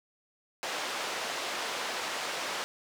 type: band-pass noise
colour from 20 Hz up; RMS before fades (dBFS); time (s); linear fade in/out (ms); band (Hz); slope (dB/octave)
pink; -35; 0.63-2.64; 0; 560 to 5900; 12
effects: none